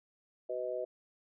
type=harmonic tone; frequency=125.4 Hz; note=B2; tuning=27 cents sharp; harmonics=3 / 4 / 5; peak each=-41 / -38 / -37 dBFS; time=0.49-0.85 s; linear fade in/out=10 ms; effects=none